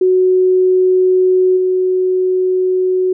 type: tone with level steps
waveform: sine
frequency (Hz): 370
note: F#4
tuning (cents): 0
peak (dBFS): -8 / -11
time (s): 0.01-3.13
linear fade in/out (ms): 5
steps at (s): 1.56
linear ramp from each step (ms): 20
effects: none